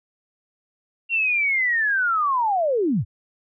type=linear sweep; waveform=sine; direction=down; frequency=2764 to 75.3 Hz; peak=-18 dBFS; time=1.09-3.05 s; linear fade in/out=50 ms; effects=none